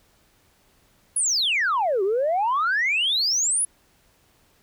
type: exponential two-way sweep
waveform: sine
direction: down then up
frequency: 10740 to 370 to 10740 Hz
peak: -18 dBFS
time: 1.16-3.65 s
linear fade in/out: 5 ms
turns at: 2.03 s
effects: tanh soft clip ceiling -16 dBFS + pink hiss -61 dBFS RMS until 4.62 s